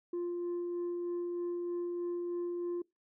sine tone with tremolo, 349.2 Hz, F4, in tune, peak -30 dBFS, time 0.13-2.82 s, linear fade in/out 5 ms, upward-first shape sine, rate 3.2 Hz, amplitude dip 25%, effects noise-tail reverb RT60 0.2 s tail -25 dB re dry + tanh soft clip ceiling -32 dBFS

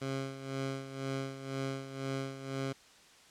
15% pulse tone with tremolo, 135.1 Hz, C#3, 44 cents flat, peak -27 dBFS, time 0.01-2.73 s, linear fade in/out 10 ms, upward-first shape sine, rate 2 Hz, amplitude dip 70%, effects white hiss -59 dBFS RMS until 3.3 s + low-pass 7000 Hz 12 dB/octave

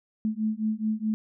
sine beating tone pair, 214.7 / 219.4 Hz, A3 / A3, -42 / -5 cents, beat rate 4.7 Hz, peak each -28 dBFS, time 0.25-1.14 s, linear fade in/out 0 ms, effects none

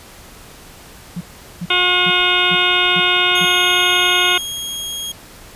sine tone bursts, 174.61 Hz, F3, in tune, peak -21 dBFS, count 6, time 1.16-3.454 s, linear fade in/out 10 ms, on 49 ms, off 400 ms
harmonic tone, 360 Hz, F#4, 47 cents flat, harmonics 1 / 2 / 3 / 4 / 6 / 7 / 8 / 9 / 10, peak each -24 / -25 / -23 / -20 / -20 / -22 / -19 / -23 / -19 dBFS, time 1.7-4.38 s, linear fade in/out 5 ms
sawtooth tone, 3271 Hz, G#7, 27 cents flat, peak -20 dBFS, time 3.35-5.12 s, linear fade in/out 5 ms
effects pink hiss -40 dBFS RMS until 5.55 s + resampled to 32000 Hz

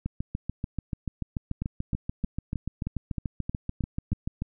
two click trains, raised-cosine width 5 ms, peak -17 / -17 dBFS, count 31 / 9, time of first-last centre 0.06-4.42 / 1.62-4.12 s, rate 6.88 / 3.2 Hz, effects none

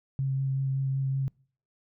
sine tone with vibrato, 134.8 Hz, C#3, 48 cents flat, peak -25 dBFS, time 0.19-1.28 s, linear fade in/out 0 ms, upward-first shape sine, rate 5.3 Hz, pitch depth 12 cents each way, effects noise-tail reverb RT60 0.5 s tail -26 dB re dry

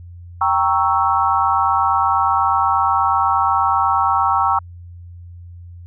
sine chord, G diminished seventh, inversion none, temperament equal, 784 / 932.3 / 1108.7 / 1318.5 Hz, G5 / Bb5 / Db6 / Fb6, 0 / 0 / 0 / 0 cents, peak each -19 dBFS, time 0.41-4.59 s, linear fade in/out 5 ms, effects added 87 Hz sine -34 dBFS peak until 5.86 s

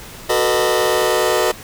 sawtooth chord, B dominant seventh, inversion second, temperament just, 370.4 / 444.5 / 493.9 / 617.4 Hz, F#4 / A4 / B4 / D#5, +2 / +18 / 0 / -14 cents, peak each -16 dBFS, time 0.29-1.52 s, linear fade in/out 10 ms, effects pink hiss -36 dBFS RMS until 1.63 s

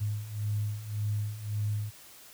sine beating tone pair, 103.83 / 105.63 Hz, G#2 / G#2, 0 / +30 cents, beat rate 1.8 Hz, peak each -35 / -31 dBFS, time 0-1.91 s, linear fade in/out 20 ms, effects white hiss -52 dBFS RMS until 2.33 s

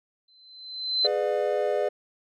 sine tone with exponential growth, 4063 Hz, B7, 48 cents sharp, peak -18 dBFS, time 0.28-1.07 s, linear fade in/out 5 ms, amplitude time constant 170 ms
triangle chord, G# diminished seventh, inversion none, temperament just, 415.3 / 498.4 / 598 / 717.6 Hz, G#4 / B4 / D5 / F5, 0 / +16 / +31 / +47 cents, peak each -26 / -27 / -25 / -31 dBFS, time 1.04-1.89 s, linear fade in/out 10 ms
effects none

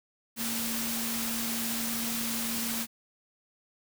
sine tone in noise, 230 Hz, A#3, 23 cents flat, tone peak -35 dBFS, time 0.36-2.87 s, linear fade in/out 50 ms, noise white, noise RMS -33 dBFS, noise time 0.36-2.87 s, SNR -5 dB, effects none

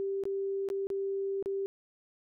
sine tone with dropouts, 392 Hz, G4, in tune, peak -30 dBFS, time 0-1.66 s, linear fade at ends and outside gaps 0 ms, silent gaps 0.237-0.254 / 0.688-0.701 / 0.87-0.902 / 1.426-1.459 s, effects none

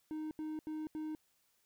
triangle tone bursts, 310.1 Hz, D#4, 6 cents flat, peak -36 dBFS, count 4, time 0.11-1.15 s, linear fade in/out 0 ms, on 200 ms, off 80 ms, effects white hiss -75 dBFS RMS until 1.65 s

